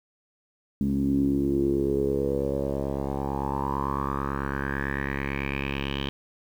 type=tone with low-pass filter sweep; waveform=10% pulse; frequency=69 Hz; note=C#2; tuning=7 cents flat; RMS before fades=-27 dBFS; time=0.81-6.09 s; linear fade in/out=0 ms; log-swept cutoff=230 to 3200 Hz; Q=6.2; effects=9-bit